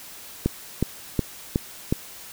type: click train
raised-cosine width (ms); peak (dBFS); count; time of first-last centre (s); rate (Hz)
3; -7; 5; 0.46-1.925; 2.73
effects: white hiss -42 dBFS RMS until 2.32 s